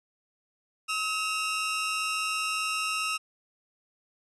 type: tone pair together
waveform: sawtooth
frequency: 1279 / 2755 Hz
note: D#6 / F7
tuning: +47 / -24 cents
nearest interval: octave + minor second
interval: 1329 cents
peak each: -27 / -27 dBFS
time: 0.88-3.18 s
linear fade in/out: 20 ms
effects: resampled to 24000 Hz